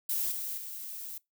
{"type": "noise with level steps", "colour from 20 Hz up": "violet", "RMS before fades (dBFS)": [-31, -36, -41], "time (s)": [0.09, 1.18], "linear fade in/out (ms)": 5, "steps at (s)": [0.31, 0.57], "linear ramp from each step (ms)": 10, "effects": ["noise-tail reverb RT60 0.2 s tail -24 dB re dry"]}